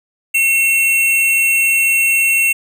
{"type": "tone pair together", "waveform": "square", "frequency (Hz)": [2177, 2711], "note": ["C#7", "E7"], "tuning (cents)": [-32, 48], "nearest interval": "major third", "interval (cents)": 380, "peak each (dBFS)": [-23, -12], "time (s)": [0.34, 2.53], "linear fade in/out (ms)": 10, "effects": []}